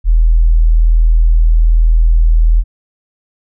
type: tone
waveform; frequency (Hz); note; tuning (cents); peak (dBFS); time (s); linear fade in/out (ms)
sine; 40.59; E1; -26; -5; 0.04-2.64; 50
effects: none